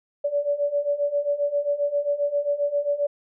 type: beating tone pair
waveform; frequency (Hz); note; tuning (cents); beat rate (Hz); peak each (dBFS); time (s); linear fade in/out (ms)
sine; 572 / 579.5; D5 / D5; -46 / -23; 7.5; -26 / -23; 0.24-3.07; 10
effects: none